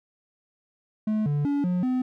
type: tone with pitch steps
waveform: triangle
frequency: 215.2 / 145.7 / 285.1 / 179.6 / 254.5 Hz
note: A3 / D3 / C#4 / F3 / C4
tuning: -38 / -13 / +49 / +49 / -48 cents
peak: -20 dBFS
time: 1.07-2.02 s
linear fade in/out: 5 ms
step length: 190 ms
effects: none